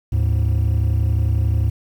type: tone pair together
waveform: triangle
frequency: 75.2 / 106.44 Hz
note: D2 / G#2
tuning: +42 / +43 cents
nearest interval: tritone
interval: 601 cents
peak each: -15 dBFS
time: 0.12-1.7 s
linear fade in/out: 10 ms
effects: tanh soft clip ceiling -9 dBFS + 8-bit